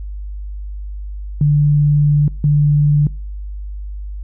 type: tone bursts at uneven times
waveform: sine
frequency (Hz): 146.83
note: D3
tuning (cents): 0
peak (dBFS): -9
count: 2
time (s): 1.41-2.28 / 2.44-3.07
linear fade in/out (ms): 2
effects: noise-tail reverb RT60 0.4 s tail -24 dB re dry + added 50 Hz sine -24 dBFS peak until 4.23 s